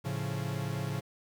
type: chord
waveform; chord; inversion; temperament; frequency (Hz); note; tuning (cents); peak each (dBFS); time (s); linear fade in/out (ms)
45% pulse; A augmented; none; equal; 110 / 138.59 / 174.61; A2 / C#3 / E#3; 0 / 0 / 0; -37 / -35 / -39; 0.04-1.01; 20
effects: 10-bit